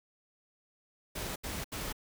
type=noise bursts; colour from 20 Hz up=pink; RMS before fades=-38 dBFS; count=3; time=1.15-1.928 s; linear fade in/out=10 ms; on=210 ms; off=74 ms; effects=none